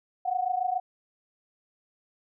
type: tone pair together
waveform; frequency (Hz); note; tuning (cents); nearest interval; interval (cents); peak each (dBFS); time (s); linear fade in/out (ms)
sine; 722 / 749.1; F#5 / F#5; -43 / +21; minor second; 64; -28; 0.25-0.8; 10
effects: none